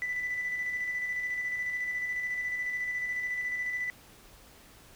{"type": "tone with tremolo", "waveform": "sine", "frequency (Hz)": 1987, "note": "B6", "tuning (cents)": 10, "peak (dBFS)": -28, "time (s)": [0.02, 3.9], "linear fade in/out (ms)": 0, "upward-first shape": "square", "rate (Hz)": 14, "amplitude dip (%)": 35, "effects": ["tanh soft clip ceiling -25 dBFS", "pink hiss -55 dBFS RMS until 4.95 s"]}